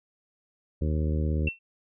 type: harmonic tone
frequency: 77 Hz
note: D#2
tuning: 17 cents flat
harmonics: 1 / 2 / 3 / 4 / 5 / 6 / 7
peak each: -25 / -31 / -35 / -37 / -39 / -41 / -42 dBFS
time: 0.81-1.49 s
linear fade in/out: 10 ms
type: tone with exponential decay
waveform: sine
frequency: 2704 Hz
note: E7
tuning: 43 cents sharp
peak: -23 dBFS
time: 1.47-1.59 s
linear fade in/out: 5 ms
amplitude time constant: 26 ms
effects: none